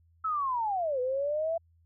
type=linear two-way sweep; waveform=sine; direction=down then up; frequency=1320 to 493.9 to 674 Hz; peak=-27 dBFS; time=0.24-1.58 s; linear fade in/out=10 ms; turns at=1 s; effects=added 83 Hz sine -61 dBFS peak until 1.85 s